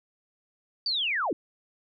sine linear sweep, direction down, 4699 to 238.9 Hz, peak -25 dBFS, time 0.86-1.33 s, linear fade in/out 2 ms, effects none

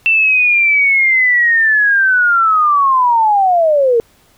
sine linear sweep, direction down, 2685 to 448 Hz, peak -8 dBFS, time 0.06-4 s, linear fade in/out 0 ms, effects pink hiss -51 dBFS RMS until 4.37 s

